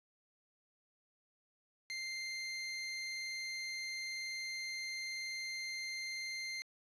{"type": "tone", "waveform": "25% pulse", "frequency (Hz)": 2093, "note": "C7", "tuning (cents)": 0, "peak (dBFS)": -36, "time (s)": [1.9, 6.62], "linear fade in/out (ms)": 0, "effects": ["resampled to 22050 Hz", "11-bit"]}